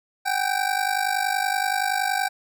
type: ring-modulated tone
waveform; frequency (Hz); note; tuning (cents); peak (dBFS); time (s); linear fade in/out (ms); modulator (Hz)
25% pulse; 777; G5; -16; -15; 0.25-2.29; 20; 25.3
effects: none